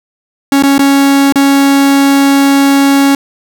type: tone with dropouts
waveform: 45% pulse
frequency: 277.2 Hz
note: C#4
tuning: in tune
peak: -5 dBFS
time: 0.52-3.15 s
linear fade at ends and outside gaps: 2 ms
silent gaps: 0.625-0.635 / 0.781-0.792 / 1.324-1.357 s
effects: none